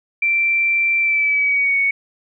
sine tone with pitch glide, 2349 to 2225 Hz, D7 to C#7, 0 to +6 cents, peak -14 dBFS, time 0.22-1.91 s, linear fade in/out 5 ms, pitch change -94 cents, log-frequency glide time 0.99-1.78 s, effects none

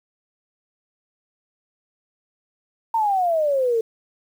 sine exponential sweep, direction down, 922 to 441.2 Hz, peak -17 dBFS, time 2.94-3.81 s, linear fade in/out 5 ms, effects 8-bit

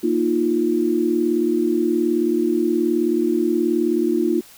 sine chord, Bb suspended fourth, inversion none, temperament just, 233.1 / 310.8 / 349.6 Hz, Bb3 / Eb4 / F4, 0 / -2 / +2 cents, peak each -23 / -21 / -19 dBFS, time 0.03-4.41 s, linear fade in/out 10 ms, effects white hiss -46 dBFS RMS until 4.57 s

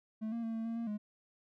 triangle tone with pitch steps, 218.7 / 232.2 / 226.1 / 224.7 / 228.9 / 231.8 / 209.5 Hz, A3 / A#3 / A3 / A3 / A#3 / A#3 / G#3, -10 / -7 / +47 / +37 / -31 / -10 / +15 cents, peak -33 dBFS, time 0.21-0.98 s, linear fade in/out 20 ms, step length 110 ms, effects none

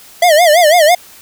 square tone with vibrato, 652 Hz, E5, 19 cents flat, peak -6 dBFS, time 0.22-0.95 s, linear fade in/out 5 ms, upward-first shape sine, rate 6 Hz, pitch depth 170 cents each way, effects white hiss -39 dBFS RMS until 1.21 s

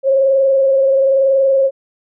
sine tone with frequency modulation, 540 Hz, C#5, 45 cents flat, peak -9 dBFS, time 0.03-1.71 s, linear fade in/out 50 ms, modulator 21 Hz, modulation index 0.48, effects none

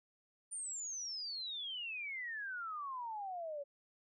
sine exponential sweep, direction down, 9230 to 554.4 Hz, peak -40 dBFS, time 0.51-3.64 s, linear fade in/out 20 ms, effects none

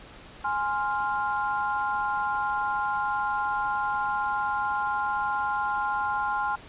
sine chord, F minor, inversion first, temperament equal, 830.6 / 1046.5 / 1396.9 Hz, Ab5 / C6 / F6, 0 / 0 / 0 cents, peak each -28 / -30 / -30 dBFS, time 0.44-6.56 s, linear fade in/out 10 ms, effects pink hiss -47 dBFS RMS until 6.68 s + resampled to 8000 Hz

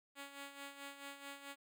5% pulse tone with tremolo, 280 Hz, C#4, 18 cents sharp, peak -35 dBFS, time 0.15-1.56 s, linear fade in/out 50 ms, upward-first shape sine, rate 4.6 Hz, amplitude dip 65%, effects none

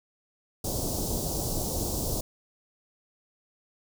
pink band-stop noise, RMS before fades -30 dBFS, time 0.64-2.21 s, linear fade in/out 5 ms, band 750 to 4900 Hz, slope 24 dB/octave, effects none

